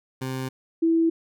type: tone pair in turn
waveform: 20% pulse / sine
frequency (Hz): 130.81 / 329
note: C3 / E4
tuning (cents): 0 / -3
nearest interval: octave + major third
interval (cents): 1597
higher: second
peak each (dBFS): -23 / -17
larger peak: second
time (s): 0.21-0.49 / 0.82-1.1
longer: neither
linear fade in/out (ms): 10
effects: none